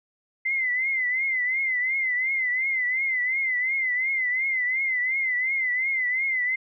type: tone with vibrato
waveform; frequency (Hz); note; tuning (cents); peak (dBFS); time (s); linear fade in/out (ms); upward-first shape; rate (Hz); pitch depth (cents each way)
sine; 2058; C7; -29; -22; 0.45-6.56; 10; triangle; 2.8; 100
effects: none